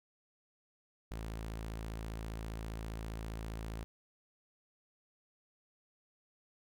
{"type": "tone", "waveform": "sawtooth", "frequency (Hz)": 55, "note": "A1", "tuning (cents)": 0, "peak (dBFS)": -36, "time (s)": [1.11, 3.84], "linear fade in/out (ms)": 0, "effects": []}